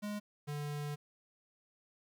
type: tone pair in turn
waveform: square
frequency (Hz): 207.7 / 146.76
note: G#3 / D3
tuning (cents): 0 / -1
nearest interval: tritone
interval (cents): 601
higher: first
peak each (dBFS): -38 / -38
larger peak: neither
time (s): 0.02-0.2 / 0.47-0.96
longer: second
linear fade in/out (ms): 20
effects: 12-bit